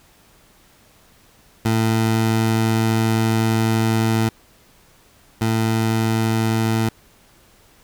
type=tone pair in turn; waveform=20% pulse; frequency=111.9 / 111.9 Hz; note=A2 / A2; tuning=+30 / +30 cents; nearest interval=unison; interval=0 cents; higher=neither; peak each=-11 / -12 dBFS; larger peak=first; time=1.65-4.29 / 5.41-6.89 s; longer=first; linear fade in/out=5 ms; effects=pink hiss -53 dBFS RMS until 7.83 s